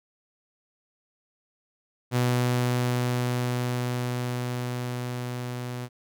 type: tone with level ramp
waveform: sawtooth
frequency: 123.47 Hz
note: B2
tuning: in tune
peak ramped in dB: -17 to -28 dBFS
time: 2.11-5.89 s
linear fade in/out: 50 ms
effects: none